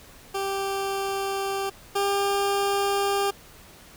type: tone pair in turn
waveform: 20% pulse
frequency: 392 / 399.1 Hz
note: G4 / G4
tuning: 0 / +31 cents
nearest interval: unison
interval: 31 cents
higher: second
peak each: -21 / -17 dBFS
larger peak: second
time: 0.34-1.7 / 1.95-3.31 s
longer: neither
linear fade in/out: 10 ms
effects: pink hiss -49 dBFS RMS until 3.96 s